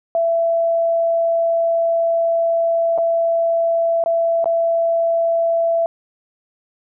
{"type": "tone with dropouts", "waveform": "sine", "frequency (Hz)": 668, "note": "E5", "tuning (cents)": 23, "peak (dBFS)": -14, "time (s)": [0.15, 5.86], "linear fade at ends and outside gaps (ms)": 1, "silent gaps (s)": [[2.978, 2.984], [4.039, 4.06], [4.443, 4.457]], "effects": []}